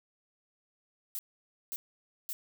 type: noise bursts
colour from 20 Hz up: violet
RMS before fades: -37 dBFS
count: 3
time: 1.15-2.33 s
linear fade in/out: 0 ms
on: 40 ms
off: 530 ms
effects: none